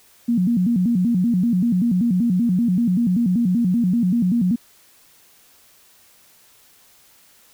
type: tone with vibrato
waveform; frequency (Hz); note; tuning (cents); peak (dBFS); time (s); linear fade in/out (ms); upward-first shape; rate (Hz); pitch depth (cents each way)
sine; 207; G#3; -5; -15; 0.28-4.56; 10; square; 5.2; 230
effects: white hiss -53 dBFS RMS until 7.53 s

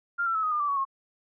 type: tone with pitch steps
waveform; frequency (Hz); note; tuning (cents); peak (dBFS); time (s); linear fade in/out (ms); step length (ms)
sine; 1396.9 / 1347 / 1298.8 / 1252.4 / 1207.7 / 1164.5 / 1122.9 / 1082.8; F6 / E6 / E6 / D#6 / D6 / D6 / C#6 / C#6; 0 / +37 / -26 / +11 / +48 / -15 / +22 / -41; -24; 0.18-0.852; 20; 84
effects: none

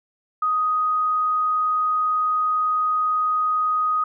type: tone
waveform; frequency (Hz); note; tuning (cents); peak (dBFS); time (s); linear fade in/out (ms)
sine; 1249; D#6; +6; -18; 0.42-4.04; 5
effects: none

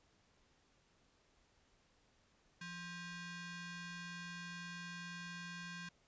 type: ring-modulated tone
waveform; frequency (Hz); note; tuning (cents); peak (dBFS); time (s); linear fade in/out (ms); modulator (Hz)
sawtooth; 880; A5; 0; -39; 2.61-5.89; 5; 707
effects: pink hiss -73 dBFS RMS until 6.07 s + resampled to 16000 Hz

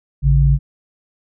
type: tone pair together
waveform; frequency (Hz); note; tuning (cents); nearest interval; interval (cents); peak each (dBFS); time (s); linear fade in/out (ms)
sine; 55.56 / 140; A1 / C#3; +18 / +18; octave + major third; 1600; -12; 0.22-0.59; 50
effects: none

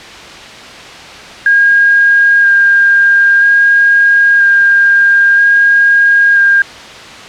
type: tone with vibrato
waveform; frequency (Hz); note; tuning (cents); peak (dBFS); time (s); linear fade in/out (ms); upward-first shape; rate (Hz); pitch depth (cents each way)
sine; 1616; G#6; -48; -4; 1.46-6.62; 2; square; 0.51; 10
effects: white hiss -29 dBFS RMS until 7.28 s + low-pass 4000 Hz 12 dB/octave

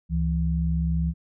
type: tone pair together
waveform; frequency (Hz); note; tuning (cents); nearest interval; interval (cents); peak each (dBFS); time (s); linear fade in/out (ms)
sine; 69.3 / 165.27; C#2 / E3; 0 / +5; octave + minor third; 1505; -24; 0.09-1.14; 50
effects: none

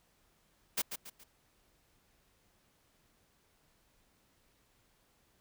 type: noise with echo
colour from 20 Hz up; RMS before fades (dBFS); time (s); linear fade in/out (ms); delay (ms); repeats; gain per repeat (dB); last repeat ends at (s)
white; -32; 0.77-0.82; 10; 140; 3; -8; 1.24
effects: pink hiss -71 dBFS RMS until 5.4 s

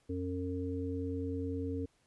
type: harmonic tone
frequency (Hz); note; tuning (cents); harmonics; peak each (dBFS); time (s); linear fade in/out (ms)
91; F#2; -28; 1 / 3 / 5; -38 / -37 / -40; 0.09-1.86; 10
effects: pink hiss -72 dBFS RMS until 2.06 s + resampled to 24000 Hz

